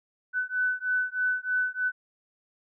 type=beating tone pair; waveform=sine; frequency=1500 / 1503.2 Hz; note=F#6 / F#6; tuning=+23 / +27 cents; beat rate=3.2 Hz; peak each=-28 / -28 dBFS; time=0.33-1.92 s; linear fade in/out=50 ms; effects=none